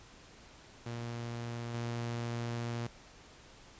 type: tone with level steps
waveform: sawtooth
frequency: 118 Hz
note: A#2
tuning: 22 cents sharp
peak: -34 / -31 dBFS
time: 0.86-2.87 s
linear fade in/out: 5 ms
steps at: 1.74 s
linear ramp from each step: 2 ms
effects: pink hiss -56 dBFS RMS until 3.79 s + resampled to 16000 Hz